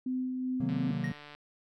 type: tone with tremolo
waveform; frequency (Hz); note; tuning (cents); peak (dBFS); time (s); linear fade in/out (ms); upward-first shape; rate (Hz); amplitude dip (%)
sine; 255.8; C4; -39; -29; 0.06-0.91; 5; sine; 2.6; 30
type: chord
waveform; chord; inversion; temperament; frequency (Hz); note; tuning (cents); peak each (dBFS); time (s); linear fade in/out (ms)
triangle; C half-diminished seventh; none; equal; 130.81 / 155.56 / 185 / 233.1; C3 / Eb3 / Gb3 / Bb3; 0 / 0 / 0 / 0; -34; 0.6-1.12; 5
type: click train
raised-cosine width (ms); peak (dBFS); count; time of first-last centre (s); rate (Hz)
0.3; -32; 98; 0.69-1.35; 147
type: tone with exponential decay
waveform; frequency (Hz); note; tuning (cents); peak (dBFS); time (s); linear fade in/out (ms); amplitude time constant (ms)
triangle; 1870; A#6; +5; -34; 1.04-1.26; 2; 47
effects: none